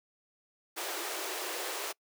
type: high-pass noise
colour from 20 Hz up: pink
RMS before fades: -37 dBFS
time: 0.76-1.93 s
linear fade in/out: 20 ms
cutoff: 320 Hz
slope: 96 dB/octave
effects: noise-tail reverb RT60 0.1 s tail -25 dB re dry